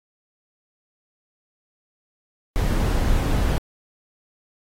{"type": "noise", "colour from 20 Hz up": "brown", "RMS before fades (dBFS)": -20, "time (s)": [2.56, 3.58], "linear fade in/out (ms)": 0, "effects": ["AAC 48 kbps"]}